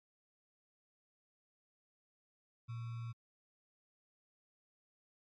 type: tone with sample-and-hold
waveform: sine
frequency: 116.54 Hz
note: A#2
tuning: in tune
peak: -40 dBFS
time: 2.68-3.13 s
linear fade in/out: 20 ms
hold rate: 1225 Hz
effects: low-pass 4000 Hz 12 dB/octave + MP3 64 kbps